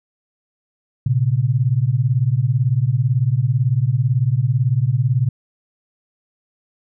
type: beating tone pair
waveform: sine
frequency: 116.54 / 134.54 Hz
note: A#2 / C3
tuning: 0 / +49 cents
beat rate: 18 Hz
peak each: -17 dBFS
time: 1.06-5.29 s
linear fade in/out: 5 ms
effects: none